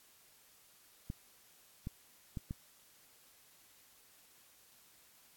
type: clicks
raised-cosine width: 5 ms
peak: -27 dBFS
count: 4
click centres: 1.101 / 1.871 / 2.372 / 2.509 s
effects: white hiss -64 dBFS RMS until 5.36 s + AAC 64 kbps